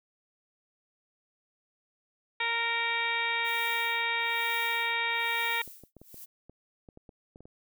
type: harmonic tone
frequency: 464.3 Hz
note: A#4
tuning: 7 cents flat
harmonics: 1 / 2 / 3 / 4 / 5 / 6 / 7 / 8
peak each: -43 / -34 / -39 / -33 / -31 / -41 / -41 / -37 dBFS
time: 2.4-5.62 s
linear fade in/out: 5 ms
type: noise with tremolo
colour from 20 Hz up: violet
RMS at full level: -42 dBFS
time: 3.44-6.26 s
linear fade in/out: 20 ms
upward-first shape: sine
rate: 1.1 Hz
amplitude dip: 100%
type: clicks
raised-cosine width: 2 ms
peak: -36 dBFS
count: 12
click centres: 5.677 / 5.837 / 5.967 / 6.016 / 6.143 / 6.496 / 6.888 / 6.974 / 7.092 / 7.359 / 7.406 / 7.455 s
effects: none